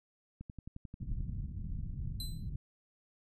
click train, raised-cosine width 5 ms, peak -32 dBFS, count 11, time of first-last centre 0.41-1.295 s, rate 11.3 Hz
pink low-pass noise, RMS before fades -39 dBFS, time 1-2.56 s, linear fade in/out 5 ms, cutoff 170 Hz, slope 24 dB/octave
sawtooth tone with exponential decay, 4049 Hz, B7, 42 cents sharp, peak -35 dBFS, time 2.2-2.49 s, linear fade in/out 2 ms, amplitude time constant 63 ms
effects resampled to 32000 Hz

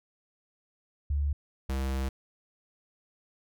sine / square tone pair in turn, 71.9 / 66.54 Hz, D2 / C2, -36 / +30 cents, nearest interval minor second, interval 134 cents, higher first, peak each -25 / -29 dBFS, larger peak first, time 1.1-1.33 / 1.69-2.09 s, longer second, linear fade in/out 5 ms, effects none

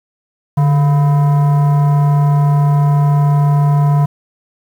sine tone with frequency modulation, 146.8 Hz, D3, in tune, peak -6 dBFS, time 0.57-4.06 s, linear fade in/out 10 ms, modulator 847 Hz, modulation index 0.33, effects tanh soft clip ceiling -7 dBFS + 7-bit

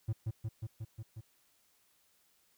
triangle tone with echo, 110 Hz, A2, in tune, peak -28 dBFS, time 0.08-0.13 s, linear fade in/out 10 ms, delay 180 ms, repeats 6, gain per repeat -2 dB, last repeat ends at 1.21 s, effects white hiss -71 dBFS RMS until 2.57 s

